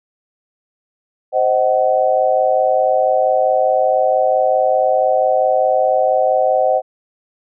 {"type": "chord", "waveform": "sine", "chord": "C diminished", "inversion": "none", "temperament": "just", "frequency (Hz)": [523.3, 627.9, 753.5], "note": ["C5", "Eb5", "Gb5"], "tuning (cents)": [0, 16, 31], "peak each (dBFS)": -16, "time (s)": [1.32, 6.82], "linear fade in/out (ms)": 50, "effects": []}